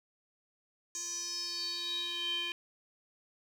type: tone with band-pass filter sweep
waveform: square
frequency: 346.5 Hz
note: F4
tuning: 14 cents flat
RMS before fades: -37 dBFS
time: 0.95-2.52 s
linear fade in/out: 0 ms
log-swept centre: 6600 to 2800 Hz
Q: 8.8
effects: 10-bit